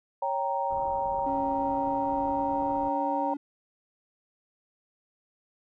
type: chord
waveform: sine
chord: G diminished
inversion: second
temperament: equal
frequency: 554.4 / 784 / 932.3 Hz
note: Db5 / G5 / Bb5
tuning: 0 / 0 / 0 cents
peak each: -32 / -31 / -29 dBFS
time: 0.22-3.34 s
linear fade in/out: 5 ms
type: low-pass noise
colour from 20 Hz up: pink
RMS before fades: -45 dBFS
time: 0.7-2.89 s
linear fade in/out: 5 ms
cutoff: 1300 Hz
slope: 96 dB/octave
type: tone with pitch glide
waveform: triangle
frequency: 277.2 to 286.1 Hz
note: C#4 to D4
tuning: 0 to -45 cents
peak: -30 dBFS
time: 1.26-3.37 s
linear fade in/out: 5 ms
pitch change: +55 cents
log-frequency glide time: 1.56-3.04 s
effects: none